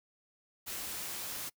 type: noise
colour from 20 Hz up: white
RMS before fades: -40 dBFS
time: 0.66-1.5 s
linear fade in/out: 20 ms
effects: noise-tail reverb RT60 0.1 s tail -24 dB re dry